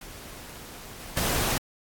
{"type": "noise with level steps", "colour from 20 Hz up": "pink", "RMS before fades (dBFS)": [-43, -41, -26], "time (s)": [0.01, 1.58], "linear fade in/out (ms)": 5, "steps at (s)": [1, 1.17], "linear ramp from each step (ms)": 2, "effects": ["AAC 64 kbps"]}